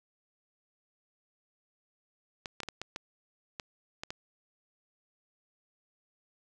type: clicks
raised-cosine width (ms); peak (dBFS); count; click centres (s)
0.2; -20; 9; 2.458 / 2.603 / 2.633 / 2.687 / 2.816 / 2.961 / 3.598 / 4.035 / 4.105
effects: none